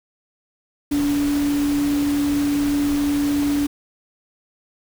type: tone in noise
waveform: sine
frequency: 288 Hz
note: D4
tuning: 34 cents flat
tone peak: -17 dBFS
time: 0.91-3.67 s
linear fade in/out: 10 ms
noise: pink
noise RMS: -31 dBFS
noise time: 0.91-3.67 s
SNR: +11 dB
effects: none